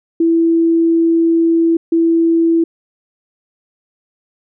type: tone pair in turn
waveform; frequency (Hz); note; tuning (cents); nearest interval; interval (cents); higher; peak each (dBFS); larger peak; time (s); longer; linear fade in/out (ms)
sine; 331.4 / 331.4; E4 / E4; +9 / +9; unison; 0; neither; -9; neither; 0.2-1.77 / 1.92-2.64; first; 5
effects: none